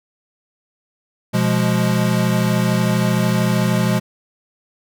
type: chord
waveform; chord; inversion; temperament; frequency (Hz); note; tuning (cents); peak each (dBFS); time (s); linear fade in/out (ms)
square; F diminished; second; equal; 123.47 / 174.61 / 207.7; Cb3 / F3 / Ab3; 0 / 0 / 0; -20; 1.33-4; 20
effects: none